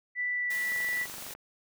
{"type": "tone with pitch glide", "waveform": "sine", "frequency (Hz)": [1975.5, 1961.9], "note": ["B6", "B6"], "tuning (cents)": [0, -12], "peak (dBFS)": -28, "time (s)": [0.15, 1.07], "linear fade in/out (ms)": 50, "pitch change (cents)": -12, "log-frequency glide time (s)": [0.31, 0.53]}
{"type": "high-pass noise", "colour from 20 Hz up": "white", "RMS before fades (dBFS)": -42, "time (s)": [0.5, 1.34], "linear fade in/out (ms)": 5, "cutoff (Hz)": 110, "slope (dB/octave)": 48}
{"type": "click train", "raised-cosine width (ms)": 0.5, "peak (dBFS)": -30, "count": 16, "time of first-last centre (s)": [0.72, 1.35], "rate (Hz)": 23.8}
{"effects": []}